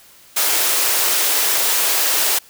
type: high-pass noise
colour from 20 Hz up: white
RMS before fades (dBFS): -17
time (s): 0.36-2.39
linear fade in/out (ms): 10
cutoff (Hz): 340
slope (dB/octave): 24
effects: white hiss -47 dBFS RMS until 2.49 s